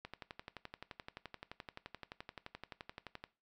click train, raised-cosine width 0.3 ms, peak -29 dBFS, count 38, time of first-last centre 0.05-3.24 s, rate 11.6 Hz, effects noise-tail reverb RT60 0.3 s tail -18 dB re dry

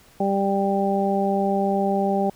harmonic tone, 197.1 Hz, G3, 10 cents sharp, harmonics 1 / 2 / 3 / 4, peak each -23 / -25 / -26 / -24 dBFS, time 0.2-2.3 s, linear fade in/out 5 ms, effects pink hiss -53 dBFS RMS until 2.35 s

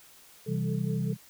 sine chord, C major, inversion none, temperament equal, 130.81 / 164.81 / 196 Hz, C3 / E3 / G3, 0 / 0 / 0 cents, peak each -31 / -31 / -32 dBFS, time 0.46-1.17 s, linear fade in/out 50 ms
sine tone with tremolo, 437.4 Hz, A4, 10 cents flat, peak -36 dBFS, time 0.46-1.13 s, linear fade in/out 5 ms, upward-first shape sine, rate 4.9 Hz, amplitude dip 80%
effects white hiss -55 dBFS RMS until 1.29 s

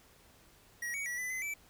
square tone with pitch steps, 1904 / 2246 / 1939 / 2000 / 2040 / 2316 Hz, A#6 / C#7 / B6 / B6 / C7 / D7, +36 / +22 / -32 / +21 / -44 / -25 cents, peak -36 dBFS, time 0.82-1.54 s, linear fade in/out 5 ms, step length 120 ms, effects pink hiss -62 dBFS RMS until 1.69 s

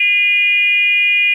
sine tone with frequency modulation, 2442 Hz, D#7, 33 cents flat, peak -10 dBFS, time 0-1.34 s, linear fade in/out 5 ms, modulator 405 Hz, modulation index 0.56, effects 8-bit

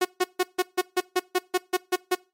sawtooth tone bursts, 365.5 Hz, F#4, 21 cents flat, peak -15 dBFS, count 12, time 0.01-2.152 s, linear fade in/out 10 ms, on 41 ms, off 150 ms, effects noise-tail reverb RT60 0.3 s tail -23 dB re dry + MP3 64 kbps

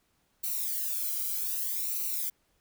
violet noise with flanger, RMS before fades -32 dBFS, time 0.43-2.3 s, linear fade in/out 10 ms, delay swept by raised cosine 0.59 to 1.13 ms, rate 0.64 Hz, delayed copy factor -0.95, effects pink hiss -72 dBFS RMS until 2.6 s

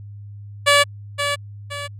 10% pulse tone with echo, 574 Hz, D5, 40 cents flat, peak -3 dBFS, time 0.66-0.84 s, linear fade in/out 20 ms, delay 520 ms, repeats 2, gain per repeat -8 dB, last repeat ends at 1.88 s, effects added 102 Hz sine -34 dBFS peak until 1.99 s + low-pass 10000 Hz 12 dB/octave

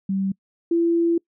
sine tone pair in turn, 193.5 / 337.4 Hz, G3 / E4, -22 / +40 cents, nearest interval minor seventh, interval 962 cents, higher second, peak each -20 / -16 dBFS, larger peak second, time 0.09-0.32 / 0.71-1.18 s, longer second, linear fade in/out 5 ms, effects noise-tail reverb RT60 0.1 s tail -26 dB re dry

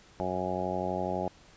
harmonic tone, 92 Hz, F#2, 9 cents flat, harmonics 1 / 2 / 3 / 4 / 5 / 6 / 7 / 8 / 9, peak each -42 / -37 / -41 / -37 / -41 / -37 / -36 / -39 / -36 dBFS, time 0.2-1.28 s, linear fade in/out 0 ms, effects pink hiss -57 dBFS RMS until 1.56 s + resampled to 16000 Hz

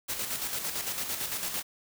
white noise with tremolo, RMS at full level -32 dBFS, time 0.08-1.63 s, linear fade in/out 20 ms, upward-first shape square, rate 8.9 Hz, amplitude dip 45%, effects none

